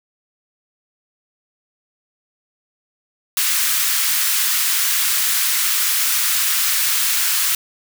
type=high-pass noise; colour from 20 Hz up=white; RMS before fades=-18 dBFS; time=3.37-7.55 s; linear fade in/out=2 ms; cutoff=1200 Hz; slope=24 dB/octave; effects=none